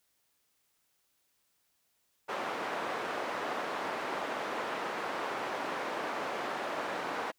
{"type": "band-pass noise", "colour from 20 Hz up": "white", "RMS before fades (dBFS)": -36, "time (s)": [2.28, 7.32], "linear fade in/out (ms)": 20, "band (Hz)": [340, 1200], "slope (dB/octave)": 12, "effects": ["white hiss -75 dBFS RMS until 7.38 s"]}